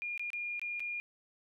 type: tone with dropouts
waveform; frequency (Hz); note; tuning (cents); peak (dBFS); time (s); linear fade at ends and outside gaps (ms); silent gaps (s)
sine; 2419; D#7; -49; -35; 0.02-1; 0; 0.177-0.195 / 0.303-0.332 / 0.595-0.616 / 0.796-0.803
effects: none